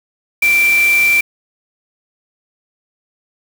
sine tone in noise, 2349 Hz, D7, in tune, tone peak -9 dBFS, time 0.42-1.21 s, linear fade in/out 5 ms, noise white, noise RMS -24 dBFS, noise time 0.42-1.21 s, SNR +12 dB, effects none

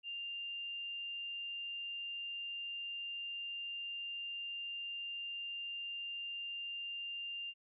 sine tone, 2794 Hz, F7, in tune, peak -40 dBFS, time 0.03-7.54 s, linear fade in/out 50 ms, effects none

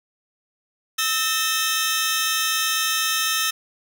15% pulse tone cluster, 1302 / 1814 / 3137 Hz, E6 / A#6 / G7, -22 / -48 / +1 cents, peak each -18 dBFS, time 0.98-3.51 s, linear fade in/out 10 ms, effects none

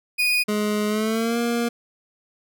35% pulse tone, 2472 Hz, D#7, 12 cents flat, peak -16 dBFS, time 0.18-0.44 s, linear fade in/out 20 ms
25% pulse tone with pitch glide, 210 to 235.7 Hz, G#3 to A#3, +19 to +19 cents, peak -17 dBFS, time 0.48-1.69 s, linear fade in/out 10 ms, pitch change +200 cents, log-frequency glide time 0.88-1.38 s
effects none

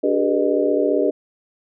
sine tone cluster, 291.1 / 382.9 / 417.9 / 486.5 / 611 Hz, D4 / G4 / G#4 / B4 / D#5, -15 / -41 / +11 / -26 / -32 cents, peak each -22 dBFS, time 0.03-1.11 s, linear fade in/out 10 ms, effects none

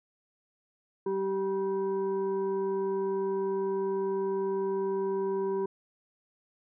sine tone with frequency modulation, 387.9 Hz, G4, 18 cents flat, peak -27 dBFS, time 1.06-5.66 s, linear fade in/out 5 ms, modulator 581 Hz, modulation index 0.57, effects none

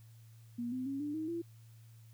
sine tone with pitch steps, 238.7 / 255.8 / 274.2 / 293.9 / 315 / 337.6 Hz, A#3 / C4 / C#4 / D4 / D#4 / E4, +41 / -39 / -19 / +1 / +21 / +41 cents, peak -35 dBFS, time 0.58-1.42 s, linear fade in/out 10 ms, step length 140 ms, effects added 113 Hz sine -54 dBFS peak until 2.13 s + white hiss -69 dBFS RMS until 2.13 s

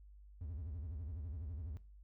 triangle tone with vibrato, 78.9 Hz, D#2, 25 cents sharp, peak -40 dBFS, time 0.41-1.77 s, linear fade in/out 0 ms, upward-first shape sine, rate 12 Hz, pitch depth 260 cents each way, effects noise-tail reverb RT60 0.4 s tail -18 dB re dry + added 50 Hz sine -55 dBFS peak until 2.03 s

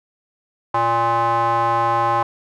square tone with band-pass filter, 116.54 Hz, A#2, in tune, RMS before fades -18 dBFS, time 0.74-2.23 s, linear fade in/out 5 ms, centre 950 Hz, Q 5.9, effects none

